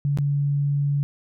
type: tone with dropouts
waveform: sine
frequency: 142.7 Hz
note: D3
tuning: 49 cents flat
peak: -19 dBFS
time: 0.05-1.03 s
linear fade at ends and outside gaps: 0 ms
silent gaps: 0.174-0.186 s
effects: none